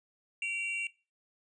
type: tone pair together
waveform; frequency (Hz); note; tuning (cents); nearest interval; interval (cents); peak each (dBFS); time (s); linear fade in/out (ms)
triangle; 2315 / 2753; D7 / F7; -25 / -25; minor third; 300; -35 / -31; 0.42-0.87; 2
effects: noise-tail reverb RT60 0.3 s tail -20 dB re dry + resampled to 22050 Hz